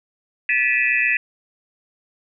sine tone cluster, 1736 / 1960 / 2393 / 2500 / 2628 Hz, A6 / B6 / D7 / D#7 / E7, -24 / -14 / +32 / +8 / -6 cents, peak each -23 / -21 / -25 / -22 / -23 dBFS, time 0.49-1.17 s, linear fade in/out 2 ms, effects none

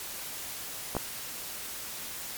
clicks, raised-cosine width 1 ms, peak -18 / -14 dBFS, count 2, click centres 0.951 / 0.967 s, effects white hiss -39 dBFS RMS until 2.37 s + MP3 96 kbps

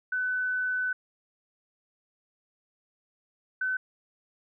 sine tone pair in turn, 1504 / 1516.2 Hz, F#6 / F#6, +28 / +42 cents, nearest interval unison, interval 14 cents, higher second, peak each -26 dBFS, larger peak neither, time 0.12-0.93 / 3.61-3.77 s, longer first, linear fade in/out 5 ms, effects none

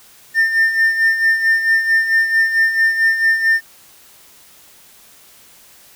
triangle tone with tremolo, 1803 Hz, A6, 42 cents sharp, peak -7 dBFS, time 0.34-3.61 s, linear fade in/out 50 ms, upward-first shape sine, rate 4.5 Hz, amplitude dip 65%, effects tanh soft clip ceiling -4 dBFS + white hiss -46 dBFS RMS until 5.95 s

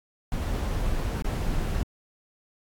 brown noise with dropouts, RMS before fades -27 dBFS, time 0.32-1.83 s, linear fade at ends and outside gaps 1 ms, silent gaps 1.222-1.245 s, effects AAC 64 kbps

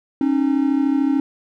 triangle tone pair together, 272.2 / 305.7 Hz, C#4 / D#4, -31 / -30 cents, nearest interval major second, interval 201 cents, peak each -15 / -18 dBFS, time 0.21-1.2 s, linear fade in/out 2 ms, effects none

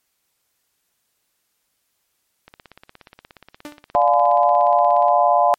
click train, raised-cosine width 0.3 ms, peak -25 dBFS, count 45, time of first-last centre 2.48-5.084 s, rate 16.9 Hz
sawtooth tone with exponential decay, 295.8 Hz, D4, 13 cents sharp, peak -25 dBFS, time 3.65-3.84 s, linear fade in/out 1 ms, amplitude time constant 41 ms
sine chord, D diminished seventh, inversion none, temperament just, 587.3 / 704.8 / 845.8 / 1014.9 Hz, D5 / F5 / Ab5 / Cb6, 0 / +16 / +31 / +47 cents, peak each -19 / -15 / -19 / -19 dBFS, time 3.95-5.54 s, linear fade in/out 0 ms
effects white hiss -70 dBFS RMS until 5.58 s + MP3 64 kbps

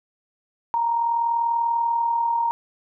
sine tone with amplitude modulation, 932.3 Hz, A#5, in tune, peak -17 dBFS, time 0.74-2.51 s, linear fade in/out 0 ms, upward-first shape sine, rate 40.3 Hz, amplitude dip 45%, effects none

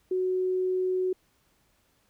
sine tone, 370 Hz, F#4, in tune, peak -24 dBFS, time 0.11-1.13 s, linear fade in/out 5 ms, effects pink hiss -68 dBFS RMS until 2.09 s

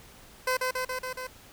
15% pulse tone with echo, 511 Hz, C5, 41 cents flat, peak -18 dBFS, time 0.47-0.57 s, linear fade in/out 5 ms, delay 140 ms, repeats 5, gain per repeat -2 dB, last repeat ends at 1.27 s, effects pink hiss -52 dBFS RMS until 1.52 s

